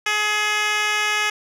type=tone with band-pass filter; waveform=10% pulse; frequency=421.6 Hz; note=G#4; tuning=26 cents sharp; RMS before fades=-21 dBFS; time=0.06-1.3 s; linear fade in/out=5 ms; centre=3000 Hz; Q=0.86; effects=none